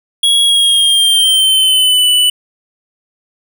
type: tone with pitch glide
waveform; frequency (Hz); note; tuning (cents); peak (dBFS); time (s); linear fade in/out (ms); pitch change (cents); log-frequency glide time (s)
square; 3322 to 2977; G#7 to F#7; 0 to +10; -8; 0.23-2.3; 5; -190; 0.42-2.07
effects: none